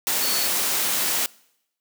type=tone in noise; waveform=sine; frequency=4435 Hz; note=C#8; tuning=in tune; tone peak=-27 dBFS; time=0.22-0.47 s; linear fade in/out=0 ms; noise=white; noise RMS=-23 dBFS; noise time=0.07-1.26 s; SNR=-7 dB; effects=noise-tail reverb RT60 0.8 s tail -24 dB re dry + high-pass 200 Hz 12 dB/octave